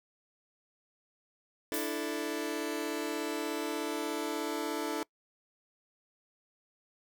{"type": "chord", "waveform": "sawtooth", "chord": "D suspended second", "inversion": "none", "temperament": "just", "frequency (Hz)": [293.7, 330.4, 440.5], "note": ["D4", "E4", "A4"], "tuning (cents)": [0, 4, 2], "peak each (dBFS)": -33, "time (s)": [1.72, 5.03], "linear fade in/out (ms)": 0}
{"type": "noise with exponential decay", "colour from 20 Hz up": "blue", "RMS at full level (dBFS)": -35, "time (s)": [1.74, 2.3], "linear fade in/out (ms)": 0, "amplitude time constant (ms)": 120}
{"effects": ["noise-tail reverb RT60 0.1 s tail -24 dB re dry"]}